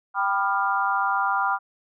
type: chord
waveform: sine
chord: G dominant seventh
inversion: none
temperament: equal with one note detuned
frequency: 784 / 987.8 / 1200 / 1396.9 Hz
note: G5 / B5 / D6 / F6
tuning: 0 / 0 / +37 / 0 cents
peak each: -26 dBFS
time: 0.14-1.59 s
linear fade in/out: 50 ms
effects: none